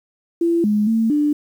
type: tone with pitch steps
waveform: sine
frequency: 338 / 209.7 / 224.6 / 295.6 Hz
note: E4 / G#3 / A3 / D4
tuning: +43 / +17 / +36 / +11 cents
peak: -14 dBFS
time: 0.41-1.33 s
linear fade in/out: 5 ms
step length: 230 ms
effects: 8-bit